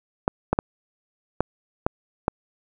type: clicks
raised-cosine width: 1 ms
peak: -5 dBFS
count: 6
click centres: 0.279 / 0.53 / 0.589 / 1.406 / 1.865 / 2.281 s
effects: none